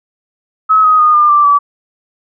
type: tone with pitch steps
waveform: sine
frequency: 1284 / 1256.1 / 1228.9 / 1202.2 / 1176.1 / 1150.5 Hz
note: E6 / D#6 / D#6 / D6 / D6 / D6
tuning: -46 / +16 / -22 / +40 / +2 / -36 cents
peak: -5 dBFS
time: 0.69-1.59 s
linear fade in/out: 20 ms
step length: 150 ms
effects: none